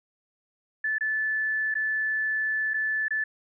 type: tone with dropouts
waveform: sine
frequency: 1743 Hz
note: A6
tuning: 17 cents flat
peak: -24 dBFS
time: 0.84-3.24 s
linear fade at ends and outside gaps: 5 ms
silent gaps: 0.984-1.008 / 1.742-1.752 / 2.736-2.741 / 3.083-3.106 s
effects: none